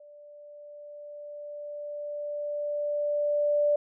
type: tone with level ramp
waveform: sine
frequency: 587.3 Hz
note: D5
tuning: in tune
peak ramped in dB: -48 to -20 dBFS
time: 0-3.76 s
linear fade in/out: 5 ms
effects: none